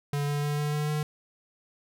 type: tone with pitch steps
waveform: square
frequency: 144 / 145.34 / 146.69 / 148.05 / 149.42 / 150.81 Hz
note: D3 / D3 / D3 / D3 / D3 / D3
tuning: -34 / -18 / -2 / +14 / +30 / +46 cents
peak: -27 dBFS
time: 0.13-1.03 s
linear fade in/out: 2 ms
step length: 150 ms
effects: none